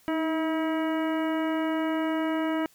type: harmonic tone with a mistuned harmonic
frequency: 321.6 Hz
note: E4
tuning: 43 cents flat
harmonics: 1 / 2 / 3 / 4 / 5 / 6 / 7 / 9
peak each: -26 / -32 / -36 / -38 / -40 / -42 / -43 / -45 dBFS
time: 0.08-2.66 s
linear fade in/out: 0 ms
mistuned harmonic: 1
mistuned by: -38 cents
effects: white hiss -60 dBFS RMS until 2.74 s